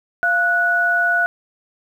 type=tone pair together; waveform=sine; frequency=693 / 1471.9 Hz; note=F5 / F#6; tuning=-14 / -9 cents; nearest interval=octave + minor second; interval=1305 cents; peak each=-21 / -15 dBFS; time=0.23-1.26 s; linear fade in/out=0 ms; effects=8-bit